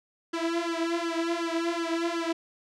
sawtooth tone with flanger, 335.3 Hz, E4, 30 cents sharp, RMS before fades -29 dBFS, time 0.33-2.33 s, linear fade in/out 10 ms, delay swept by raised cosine 0.63 to 3.73 ms, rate 2.7 Hz, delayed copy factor +0.95, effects low-pass 6000 Hz 12 dB/octave

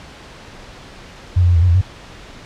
sine tone with pitch steps, 90.4 / 87.6 / 88.1 / 82.3 / 90.8 / 85.1 / 93.7 Hz, F#2 / F2 / F2 / E2 / F#2 / F2 / F#2, -40 / +6 / +16 / -2 / -32 / -44 / +22 cents, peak -9 dBFS, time 1.36-1.815 s, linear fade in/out 10 ms, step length 65 ms, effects pink hiss -38 dBFS RMS until 2.45 s + low-pass 5000 Hz 12 dB/octave

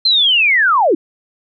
sine linear sweep, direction down, 4186 to 277.2 Hz, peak -9 dBFS, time 0.05-0.95 s, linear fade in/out 5 ms, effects none

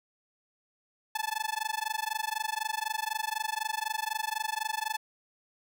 sawtooth tone with amplitude modulation, 869 Hz, A5, 22 cents flat, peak -23 dBFS, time 1.15-4.97 s, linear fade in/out 5 ms, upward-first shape sine, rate 24 Hz, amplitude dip 100%, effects none

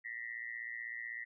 sine tone with amplitude modulation, 1928 Hz, B6, 42 cents flat, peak -36 dBFS, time 0.04-1.25 s, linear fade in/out 20 ms, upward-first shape sine, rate 116 Hz, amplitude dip 100%, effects none

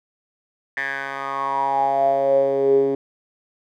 10% pulse tone with band-pass filter sweep, 137.2 Hz, C#3, 17 cents flat, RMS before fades -20 dBFS, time 0.77-2.95 s, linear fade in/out 2 ms, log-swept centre 1800 to 350 Hz, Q 9.1, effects none

